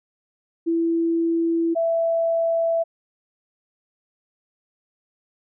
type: tone pair in turn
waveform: sine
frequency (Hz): 332.7 / 663.8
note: E4 / E5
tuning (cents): +16 / +12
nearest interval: octave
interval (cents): 1196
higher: second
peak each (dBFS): -18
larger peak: neither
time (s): 0.66-1.75 / 1.75-2.84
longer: neither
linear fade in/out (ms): 20
effects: none